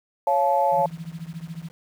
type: chord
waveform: sine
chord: Db augmented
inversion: none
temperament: just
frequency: 554.4 / 693 / 866.2 Hz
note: Db5 / F5 / A5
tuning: 0 / -14 / -27 cents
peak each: -22 / -23 / -20 dBFS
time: 0.27-0.86 s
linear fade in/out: 2 ms
type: tone with tremolo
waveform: sine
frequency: 164.81 Hz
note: E3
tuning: in tune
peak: -28 dBFS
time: 0.71-1.72 s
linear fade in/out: 50 ms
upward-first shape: triangle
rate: 14 Hz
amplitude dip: 95%
effects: tanh soft clip ceiling -7 dBFS + 8-bit